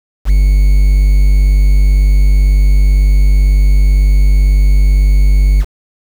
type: tone with quantisation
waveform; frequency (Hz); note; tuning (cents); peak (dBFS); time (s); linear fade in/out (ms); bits
triangle; 49; G1; 0; -3; 0.25-5.65; 50; 5
effects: none